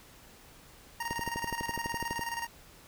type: tone with tremolo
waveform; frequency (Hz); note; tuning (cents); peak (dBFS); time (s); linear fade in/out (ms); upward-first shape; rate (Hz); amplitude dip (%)
25% pulse; 932; A#5; -1; -28; 1-2.47; 5; square; 19; 60
type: click train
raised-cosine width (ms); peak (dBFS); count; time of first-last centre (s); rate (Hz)
2; -23; 14; 1.11-2.193; 12
effects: pink hiss -55 dBFS RMS until 2.87 s